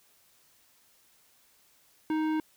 sine tone with tanh clipping, 312.3 Hz, D#4, 7 cents sharp, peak -28 dBFS, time 2.1-2.4 s, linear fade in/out 2 ms, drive 15 dB, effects white hiss -64 dBFS RMS until 2.56 s

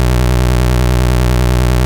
25% pulse tone with vibrato, 61.74 Hz, B1, in tune, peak -5 dBFS, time 0-1.85 s, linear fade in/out 0 ms, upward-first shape sine, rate 10 Hz, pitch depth 78 cents each way, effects none

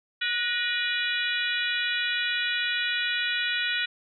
harmonic tone with a mistuned harmonic, 488.2 Hz, B4, 20 cents flat, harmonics 3 / 4 / 5 / 6 / 7 / 8, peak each -30 / -31 / -32 / -33 / -33 / -34 dBFS, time 0.21-3.86 s, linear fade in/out 10 ms, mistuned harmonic 4, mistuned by -67 cents, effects none

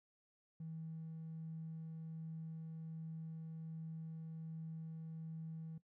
triangle tone with tremolo, 161.1 Hz, E3, 39 cents flat, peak -40 dBFS, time 0.6-5.78 s, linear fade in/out 5 ms, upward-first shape sine, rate 1.3 Hz, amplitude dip 25%, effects noise-tail reverb RT60 0.1 s tail -17 dB re dry + tanh soft clip ceiling -42 dBFS

